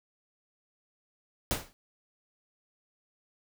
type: noise with exponential decay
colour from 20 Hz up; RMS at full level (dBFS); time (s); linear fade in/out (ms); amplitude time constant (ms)
pink; -26; 1.51-1.73; 0; 46
effects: none

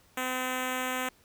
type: tone with notch filter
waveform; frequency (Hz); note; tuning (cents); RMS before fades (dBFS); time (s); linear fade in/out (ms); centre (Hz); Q
5% pulse; 255.6; C4; -40; -32; 0.17-1.09; 5; 4400; 1.4
effects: pink hiss -62 dBFS RMS until 1.24 s

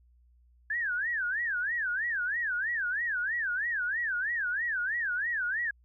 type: tone with vibrato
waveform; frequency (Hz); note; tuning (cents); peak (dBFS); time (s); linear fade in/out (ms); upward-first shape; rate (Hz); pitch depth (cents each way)
sine; 1661.2; G#6; 0; -28; 0.7-5.71; 5; sine; 3.1; 260
effects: added 60 Hz sine -59 dBFS peak until 5.84 s

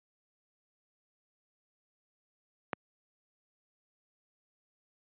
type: click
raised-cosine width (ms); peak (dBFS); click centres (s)
0.5; -15; 2.732
effects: high-pass 150 Hz 12 dB/octave + resampled to 8000 Hz

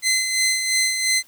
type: tone with tremolo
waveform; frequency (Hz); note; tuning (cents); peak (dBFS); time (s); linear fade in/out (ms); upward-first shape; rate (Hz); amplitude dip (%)
15% pulse; 2053; C7; -33; -10; 0.02-1.23; 50; sine; 2.9; 50
effects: white hiss -53 dBFS RMS until 1.27 s

